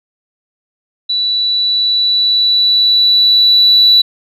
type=tone with level ramp; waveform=sine; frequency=3951 Hz; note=B7; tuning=in tune; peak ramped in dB=-12 to -3 dBFS; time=1.09-4.02 s; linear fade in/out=10 ms; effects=tanh soft clip ceiling 0 dBFS